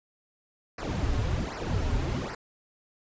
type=noise with flanger; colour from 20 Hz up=brown; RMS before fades=-29 dBFS; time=0.78-2.35 s; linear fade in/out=5 ms; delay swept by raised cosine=0.28 to 6.08 ms; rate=1.3 Hz; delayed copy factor=-0.9; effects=resampled to 16000 Hz